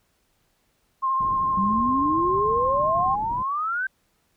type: tone with vibrato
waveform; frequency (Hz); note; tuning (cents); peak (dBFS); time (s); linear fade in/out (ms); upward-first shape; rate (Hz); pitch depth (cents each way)
sine; 1060; C6; +22; -20; 1.02-3.16; 20; triangle; 13; 24
type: low-pass noise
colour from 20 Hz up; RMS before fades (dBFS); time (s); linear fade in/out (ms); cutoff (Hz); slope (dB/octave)
white; -38; 1.2-3.43; 0; 180; 12
type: exponential sweep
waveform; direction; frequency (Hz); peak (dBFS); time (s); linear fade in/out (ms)
sine; up; 186.8 to 1576; -23; 1.57-3.87; 5
effects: pink hiss -68 dBFS RMS until 4.36 s